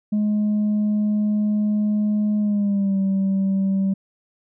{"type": "tone with pitch glide", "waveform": "sine", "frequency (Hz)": [210, 193.69], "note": ["G#3", "G3"], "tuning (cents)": [19, -21], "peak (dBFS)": -15, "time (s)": [0.12, 3.94], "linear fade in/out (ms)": 10, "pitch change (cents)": -140, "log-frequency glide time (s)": [2.39, 2.98], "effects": ["tanh soft clip ceiling -16 dBFS"]}